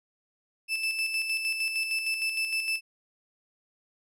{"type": "tone with tremolo", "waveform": "35% pulse", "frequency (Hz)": 2637, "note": "E7", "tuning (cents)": 0, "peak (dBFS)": -24, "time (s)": [0.68, 2.81], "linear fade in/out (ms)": 50, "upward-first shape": "square", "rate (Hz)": 6.5, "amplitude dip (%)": 45, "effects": ["low-pass 12000 Hz 12 dB/octave"]}